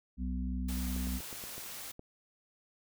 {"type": "harmonic tone", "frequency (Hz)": 63, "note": "B1", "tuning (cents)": 35, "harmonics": [1, 3, 4], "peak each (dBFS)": [-34, -39, -40], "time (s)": [0.17, 1.21], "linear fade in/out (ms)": 50}
{"type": "noise", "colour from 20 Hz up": "white", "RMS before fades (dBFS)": -44, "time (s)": [0.68, 1.92], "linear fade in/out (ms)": 10}
{"type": "clicks", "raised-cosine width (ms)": 2, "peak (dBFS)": -34, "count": 7, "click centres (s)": [0.964, 1.071, 1.205, 1.328, 1.439, 1.58, 1.994]}
{"effects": []}